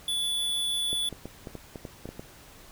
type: tone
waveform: square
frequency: 3449 Hz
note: A7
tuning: 35 cents flat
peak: -27 dBFS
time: 0.08-1.09 s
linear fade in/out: 2 ms
type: clicks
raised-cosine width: 2 ms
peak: -24 dBFS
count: 10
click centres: 0.93 / 1.127 / 1.256 / 1.472 / 1.553 / 1.758 / 1.852 / 2.056 / 2.09 / 2.195 s
effects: pink hiss -51 dBFS RMS until 2.71 s